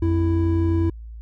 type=tone pair together; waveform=triangle; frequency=87.59 / 330.7 Hz; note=F2 / E4; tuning=+6 / +6 cents; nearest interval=octave + major seventh; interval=2300 cents; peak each=-17 / -19 dBFS; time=0.02-0.9 s; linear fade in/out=5 ms; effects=added 56 Hz sine -34 dBFS peak until 1.21 s